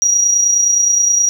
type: tone with amplitude modulation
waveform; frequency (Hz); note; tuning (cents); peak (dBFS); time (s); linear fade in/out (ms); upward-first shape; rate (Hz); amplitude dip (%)
sine; 5750; F8; +50; -7; 0.02-1.29; 0; sine; 29.6; 50
effects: tanh soft clip ceiling -3 dBFS + 7-bit